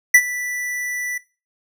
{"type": "tone with ADSR envelope", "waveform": "square", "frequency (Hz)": 1973, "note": "B6", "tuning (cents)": -2, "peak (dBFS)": -6, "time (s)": [0.14, 1.18], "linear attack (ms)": 7, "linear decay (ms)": 57, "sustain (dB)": -19, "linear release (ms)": 6, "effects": ["noise-tail reverb RT60 0.3 s tail -17 dB re dry"]}